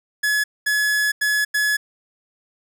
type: tone bursts at uneven times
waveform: 45% pulse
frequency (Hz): 1700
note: G#6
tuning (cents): +40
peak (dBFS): -17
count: 4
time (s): 0.23-0.44 / 0.66-1.12 / 1.21-1.45 / 1.54-1.77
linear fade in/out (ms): 10
effects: none